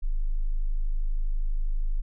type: tone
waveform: sine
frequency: 26.19 Hz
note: G#0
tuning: 16 cents sharp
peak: -22 dBFS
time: 0.02-2.02 s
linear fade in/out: 20 ms
effects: none